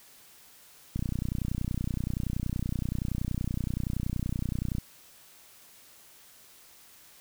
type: click train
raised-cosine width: 5 ms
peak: -18 dBFS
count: 118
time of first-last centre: 0.96-4.784 s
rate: 30.6 Hz
effects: white hiss -55 dBFS RMS until 7.2 s